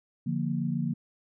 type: chord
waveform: sine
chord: Bb major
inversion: first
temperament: equal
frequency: 146.83 / 174.61 / 233.1 Hz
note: D3 / F3 / Bb3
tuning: 0 / 0 / 0 cents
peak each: -31 dBFS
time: 0.26-0.94 s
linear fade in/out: 10 ms
effects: none